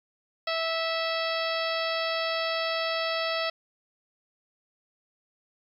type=harmonic tone with a mistuned harmonic; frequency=655 Hz; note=E5; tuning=11 cents flat; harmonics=1 / 2 / 3 / 4 / 5 / 6 / 7 / 8; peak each=-30 / -33 / -35 / -36 / -37 / -38 / -38 / -39 dBFS; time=0.47-3.5 s; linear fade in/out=5 ms; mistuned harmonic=7; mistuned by=-25 cents; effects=10-bit